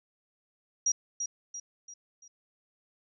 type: tone with echo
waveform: sine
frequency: 5730 Hz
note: F8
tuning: 44 cents sharp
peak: -23 dBFS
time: 0.86-0.92 s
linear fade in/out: 5 ms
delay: 340 ms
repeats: 4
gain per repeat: -7 dB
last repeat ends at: 2.28 s
effects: none